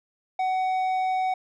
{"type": "tone with low-pass filter", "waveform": "square", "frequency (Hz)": 749, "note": "F#5", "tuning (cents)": 21, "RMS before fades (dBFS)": -25, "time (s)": [0.39, 1.34], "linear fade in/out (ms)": 5, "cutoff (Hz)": 2200, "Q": 0.51, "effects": []}